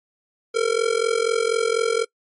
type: tone with amplitude modulation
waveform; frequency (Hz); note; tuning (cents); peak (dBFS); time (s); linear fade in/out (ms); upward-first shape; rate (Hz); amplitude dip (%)
square; 457.2; A#4; -34; -15; 0.54-2.05; 20; sine; 44.1; 85
effects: noise-tail reverb RT60 0.1 s tail -23 dB re dry + MP3 48 kbps